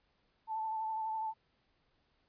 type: tone with vibrato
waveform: sine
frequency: 880 Hz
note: A5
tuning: in tune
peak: -34 dBFS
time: 0.47-1.34 s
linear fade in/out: 50 ms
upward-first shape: sine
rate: 12 Hz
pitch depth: 24 cents each way
effects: pink hiss -75 dBFS RMS until 2.28 s + resampled to 11025 Hz